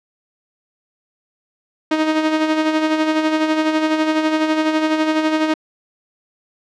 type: tone with tremolo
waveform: sawtooth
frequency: 312.5 Hz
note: D#4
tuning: 8 cents sharp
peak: -9 dBFS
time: 1.91-5.54 s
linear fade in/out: 5 ms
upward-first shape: sine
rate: 12 Hz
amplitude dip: 50%
effects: low-pass 4000 Hz 12 dB/octave